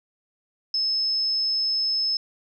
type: tone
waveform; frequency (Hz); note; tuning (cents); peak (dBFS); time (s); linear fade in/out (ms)
sine; 5210; E8; -21; -21; 0.74-2.17; 2
effects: none